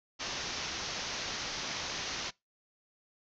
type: low-pass noise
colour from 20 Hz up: white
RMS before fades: -38 dBFS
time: 0.19-2.31 s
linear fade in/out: 20 ms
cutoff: 6400 Hz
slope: 96 dB/octave
effects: noise-tail reverb RT60 0.2 s tail -23 dB re dry